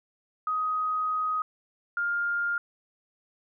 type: tone pair in turn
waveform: sine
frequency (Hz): 1255 / 1405.8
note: D#6 / F6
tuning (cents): +15 / +11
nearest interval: major second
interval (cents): 196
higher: second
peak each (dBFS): -25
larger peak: neither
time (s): 0.47-1.42 / 1.97-2.58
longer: first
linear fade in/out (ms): 2
effects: none